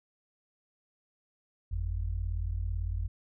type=tone pair together; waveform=sine; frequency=48.49 / 86.4 Hz; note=G1 / F2; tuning=-18 / -18 cents; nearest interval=minor seventh; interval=1000 cents; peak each=-32 / -33 dBFS; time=1.71-3.08 s; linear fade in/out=10 ms; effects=none